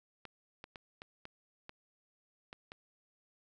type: clicks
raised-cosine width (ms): 0.3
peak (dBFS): -30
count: 8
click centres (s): 0.253 / 0.641 / 0.758 / 1.019 / 1.254 / 1.694 / 2.529 / 2.719
effects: none